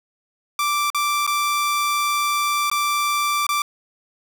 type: tone with dropouts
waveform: sawtooth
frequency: 1173 Hz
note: D6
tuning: 2 cents flat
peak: -15 dBFS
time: 0.59-3.62 s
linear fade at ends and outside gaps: 2 ms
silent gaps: 0.902-0.946 / 1.266-1.275 / 2.7-2.714 / 3.467-3.49 s
effects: none